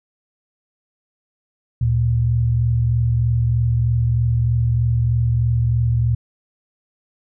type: tone pair together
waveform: sine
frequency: 73.42 / 116.62 Hz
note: D2 / A#2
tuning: 0 / +1 cents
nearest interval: minor sixth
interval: 801 cents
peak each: -22 / -15 dBFS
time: 1.81-6.15 s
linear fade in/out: 5 ms
effects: none